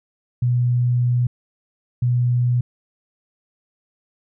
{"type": "tone pair in turn", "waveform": "sine", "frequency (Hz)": [122.6, 122.6], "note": ["B2", "B2"], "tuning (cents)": [-12, -12], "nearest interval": "unison", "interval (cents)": 0, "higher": "neither", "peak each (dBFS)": -15, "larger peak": "neither", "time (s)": [[0.42, 1.27], [2.02, 2.61]], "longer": "first", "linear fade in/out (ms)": 5, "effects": []}